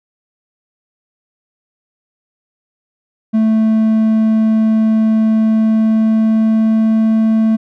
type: tone with pitch glide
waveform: triangle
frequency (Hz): 220 to 221.3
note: A3 to A3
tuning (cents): 0 to +10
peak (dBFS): -7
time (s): 3.33-7.57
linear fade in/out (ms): 20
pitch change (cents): +10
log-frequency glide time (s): 5.29-7.13
effects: none